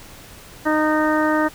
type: harmonic tone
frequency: 308 Hz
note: D#4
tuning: 17 cents flat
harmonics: 1 / 2 / 3 / 4 / 5 / 6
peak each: -19 / -22 / -24 / -25 / -26 / -27 dBFS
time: 0.65-1.49 s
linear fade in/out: 20 ms
effects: pink hiss -42 dBFS RMS until 1.54 s